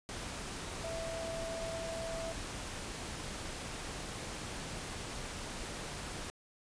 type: tone in noise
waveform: sine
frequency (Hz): 659.3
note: E5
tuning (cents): 0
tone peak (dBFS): -39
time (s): 0.84-2.32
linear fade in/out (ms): 0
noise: pink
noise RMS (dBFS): -42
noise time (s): 0.09-6.3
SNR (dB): 0
effects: resampled to 22050 Hz